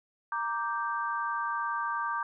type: chord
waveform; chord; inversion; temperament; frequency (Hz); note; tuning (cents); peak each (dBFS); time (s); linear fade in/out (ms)
sine; G minor; first; equal; 932.3 / 1174.7 / 1568; Bb5 / D6 / G6; 0 / 0 / 0; -34 / -32 / -35; 0.32-2.23; 2
effects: none